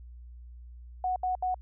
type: tone bursts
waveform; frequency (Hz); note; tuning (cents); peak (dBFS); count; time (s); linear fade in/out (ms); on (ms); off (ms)
sine; 737; F#5; -7; -26; 3; 1.04-1.544; 2; 120; 72
effects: added 60 Hz sine -44 dBFS peak until 1.61 s